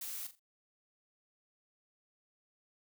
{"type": "noise with echo", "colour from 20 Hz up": "blue", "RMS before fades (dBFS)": -42, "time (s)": [0.01, 0.27], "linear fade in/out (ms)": 5, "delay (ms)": 42, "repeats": 3, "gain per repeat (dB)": -11, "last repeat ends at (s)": 0.396, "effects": []}